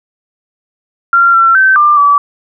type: tone with pitch steps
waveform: sine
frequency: 1380 / 1352 / 1544 / 1191 / 1150 Hz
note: F6 / E6 / G6 / D6 / D6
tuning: -21 / +43 / -27 / +24 / -37 cents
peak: -4 dBFS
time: 1.13-2.18 s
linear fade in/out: 2 ms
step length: 210 ms
effects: none